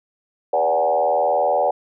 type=tone with frequency modulation; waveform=sine; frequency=659.3 Hz; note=E5; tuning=in tune; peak=-15 dBFS; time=0.53-1.71 s; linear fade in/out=5 ms; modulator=80.1 Hz; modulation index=2.2; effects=none